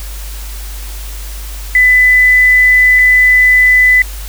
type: tone pair in turn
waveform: sine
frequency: 2000 / 2000 Hz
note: B6 / B6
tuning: +21 / +21 cents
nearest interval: unison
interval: 0 cents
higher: neither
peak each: -4 dBFS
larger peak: neither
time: 1.75-2.99 / 2.99-4.02 s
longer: first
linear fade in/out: 2 ms
effects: added 50 Hz sine -22 dBFS peak until 4.28 s + white hiss -31 dBFS RMS until 4.28 s